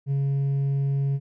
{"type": "tone with hard clipping", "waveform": "triangle", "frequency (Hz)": 138.59, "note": "C#3", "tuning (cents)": 0, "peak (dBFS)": -20, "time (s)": [0.06, 1.2], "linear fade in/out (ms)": 50, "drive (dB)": 1, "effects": []}